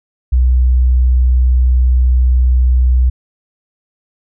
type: tone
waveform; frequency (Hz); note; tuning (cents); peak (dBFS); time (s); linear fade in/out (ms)
sine; 62.6; B1; +24; -7; 0.32-3.1; 10
effects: none